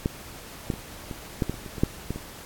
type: clicks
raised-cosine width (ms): 3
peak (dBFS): -10 / -12 / -22 / -20 / -10 / -14 / -28 / -25 / -22 / -6 / -15 / -21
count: 12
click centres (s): 0.059 / 0.702 / 0.738 / 1.112 / 1.422 / 1.496 / 1.542 / 1.662 / 1.782 / 1.835 / 2.106 / 2.16
effects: pink hiss -43 dBFS RMS until 2.45 s + AAC 64 kbps